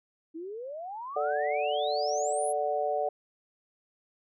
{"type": "exponential sweep", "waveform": "sine", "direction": "up", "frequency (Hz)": [311.1, 11175], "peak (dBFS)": -36, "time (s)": [0.34, 2.53], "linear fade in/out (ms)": 20}
{"type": "chord", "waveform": "sine", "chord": "D major", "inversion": "second", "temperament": "equal", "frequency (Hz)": [440, 587.3, 740], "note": ["A4", "D5", "F#5"], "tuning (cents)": [0, 0, 0], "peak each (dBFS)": [-33, -30, -30], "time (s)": [1.16, 3.09], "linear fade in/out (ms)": 5}
{"effects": []}